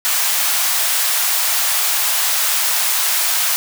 white high-pass noise, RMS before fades -17 dBFS, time 0.05-3.56 s, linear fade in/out 0 ms, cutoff 680 Hz, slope 24 dB/octave, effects none

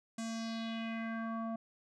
square tone with low-pass filter sweep, 226.3 Hz, A3, 49 cents sharp, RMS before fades -39 dBFS, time 0.18-1.56 s, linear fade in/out 5 ms, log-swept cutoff 7900 to 850 Hz, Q 3, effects none

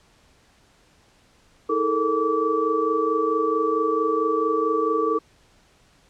sine tone cluster, 320.3 / 428.5 / 453 / 1155 Hz, E4 / A4 / A#4 / D6, -50 / -46 / -50 / -29 cents, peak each -27 / -26 / -23 / -24 dBFS, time 1.69-5.19 s, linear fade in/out 10 ms, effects pink hiss -58 dBFS RMS until 6.09 s + low-pass 8000 Hz 12 dB/octave

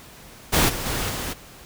pink noise with level steps, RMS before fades -18 / -29 / -26 / -29 dBFS, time 0.52-1.34 s, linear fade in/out 20 ms, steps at 0.68 / 0.85 / 1.09 s, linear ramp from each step 20 ms, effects pink hiss -45 dBFS RMS until 1.65 s

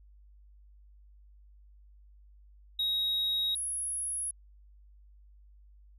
sine tone pair in turn, 3792 / 10725 Hz, A#7 / E9, +29 / +29 cents, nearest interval octave + tritone, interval 1800 cents, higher second, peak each -25 / -31 dBFS, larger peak first, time 2.79-3.55 / 3.55-4.31 s, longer neither, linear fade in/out 5 ms, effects tanh soft clip ceiling -26 dBFS + added 50 Hz sine -54 dBFS peak until 5.98 s

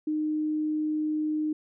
sine tone, 306.8 Hz, D#4, 24 cents flat, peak -25 dBFS, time 0.07-1.53 s, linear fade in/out 5 ms, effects none

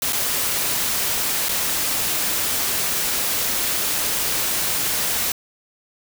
white noise with dropouts, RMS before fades -22 dBFS, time 0.02-5.32 s, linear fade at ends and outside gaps 2 ms, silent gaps 0.125-0.13 / 1.486-1.491 s, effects none

